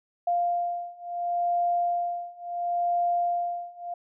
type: beating tone pair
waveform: sine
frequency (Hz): 698 / 698.72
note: F5 / F5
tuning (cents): -1 / +1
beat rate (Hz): 0.72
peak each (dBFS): -28 / -27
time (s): 0.27-3.94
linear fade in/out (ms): 5
effects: none